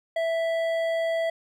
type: tone with hard clipping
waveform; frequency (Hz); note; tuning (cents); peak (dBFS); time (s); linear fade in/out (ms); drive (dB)
sine; 659.3; E5; 0; -25; 0.16-1.3; 5; 9
effects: none